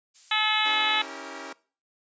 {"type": "noise", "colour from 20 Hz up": "violet", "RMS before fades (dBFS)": -43, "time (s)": [0.14, 0.77], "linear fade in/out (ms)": 20}
{"type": "harmonic tone", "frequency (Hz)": 430.2, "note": "A4", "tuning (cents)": -39, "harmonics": [2, 3, 4, 5, 6, 7, 8, 9], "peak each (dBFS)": [-30, -30, -30, -30, -30, -30, -30, -30], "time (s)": [0.31, 1.02], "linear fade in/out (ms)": 5}
{"type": "chord", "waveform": "10% pulse", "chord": "C# diminished seventh", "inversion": "none", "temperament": "equal with one note detuned", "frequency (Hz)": [277.2, 322.7, 392, 466.2], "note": ["C#4", "E4", "G4", "Bb4"], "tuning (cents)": [0, -37, 0, 0], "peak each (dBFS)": [-33, -34, -35, -36], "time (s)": [0.65, 1.53], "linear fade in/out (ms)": 5}
{"effects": ["noise-tail reverb RT60 0.4 s tail -21 dB re dry", "resampled to 16000 Hz"]}